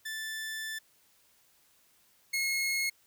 sawtooth tone pair in turn, 1760 / 2166 Hz, A6 / C#7, 0 / -41 cents, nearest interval major third, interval 359 cents, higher second, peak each -32 / -25 dBFS, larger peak second, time 0.05-0.79 / 2.33-2.9 s, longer first, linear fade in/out 10 ms, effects white hiss -66 dBFS RMS until 3.06 s

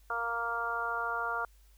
harmonic tone, 233.1 Hz, A#3, in tune, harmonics 2 / 3 / 4 / 5 / 6, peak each -42 / -39 / -38 / -37 / -34 dBFS, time 0.1-1.45 s, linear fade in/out 2 ms, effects added 50 Hz sine -57 dBFS peak until 1.77 s + white hiss -68 dBFS RMS until 1.77 s

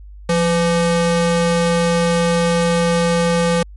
square ring-modulated tone, 339.9 Hz, F4, 47 cents flat, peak -11 dBFS, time 0.29-3.63 s, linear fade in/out 5 ms, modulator 165 Hz, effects added 50 Hz sine -34 dBFS peak until 3.76 s + MP3 48 kbps

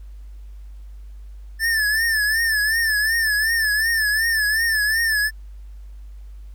square tone with vibrato, 1760 Hz, A6, in tune, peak -18 dBFS, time 1.59-5.31 s, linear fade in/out 50 ms, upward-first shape triangle, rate 2.7 Hz, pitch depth 100 cents each way, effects added 50 Hz sine -35 dBFS peak until 6.54 s + pink hiss -62 dBFS RMS until 6.54 s

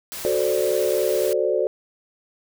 white noise, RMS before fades -33 dBFS, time 0.12-1.33 s, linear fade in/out 0 ms
sine chord, D dominant seventh, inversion first, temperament equal, 370 / 440 / 523.3 / 587.3 Hz, F#4 / A4 / C5 / D5, 0 / 0 / 0 / 0 cents, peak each -24 dBFS, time 0.25-1.67 s, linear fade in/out 0 ms
effects none

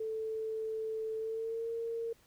sine tone with pitch glide, 440.6 to 459.6 Hz, A4 to A#4, +2 to -25 cents, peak -34 dBFS, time 0-2.13 s, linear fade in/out 5 ms, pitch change +73 cents, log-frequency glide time 1.17-1.69 s, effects pink hiss -66 dBFS RMS until 2.26 s

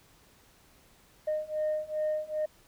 sine beating tone pair, 613 / 615.5 Hz, D#5 / D#5, -26 / -19 cents, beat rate 2.5 Hz, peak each -31 / -30 dBFS, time 1.27-2.46 s, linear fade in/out 10 ms, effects tanh soft clip ceiling -24 dBFS + pink hiss -61 dBFS RMS until 2.67 s

